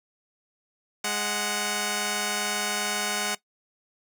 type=tone pair together; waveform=5% pulse; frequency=207.5 / 740 Hz; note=G#3 / F#5; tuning=-1 / 0 cents; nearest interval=octave + minor seventh; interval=2201 cents; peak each=-19 / -16 dBFS; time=1.04-3.35 s; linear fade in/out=5 ms; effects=noise-tail reverb RT60 0.1 s tail -18 dB re dry